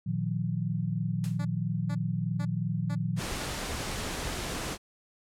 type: chord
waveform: sine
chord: Bb suspended fourth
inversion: none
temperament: equal with one note detuned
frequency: 116.54 / 155.56 / 178.59 Hz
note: Bb2 / Eb3 / F3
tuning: 0 / 0 / +39 cents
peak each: -32 dBFS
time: 0.06-3.2 s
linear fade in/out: 10 ms
type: noise with exponential decay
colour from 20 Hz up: white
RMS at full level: -41 dBFS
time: 1.24-1.44 s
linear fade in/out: 0 ms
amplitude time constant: 43 ms
type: tone bursts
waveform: 10% pulse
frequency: 289.3 Hz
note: D4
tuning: 26 cents flat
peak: -32 dBFS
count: 5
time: 1.39-3.455 s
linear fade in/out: 10 ms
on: 61 ms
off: 440 ms
type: noise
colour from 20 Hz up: pink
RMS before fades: -34 dBFS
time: 3.16-4.78 s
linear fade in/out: 50 ms
effects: low-pass 10000 Hz 12 dB/octave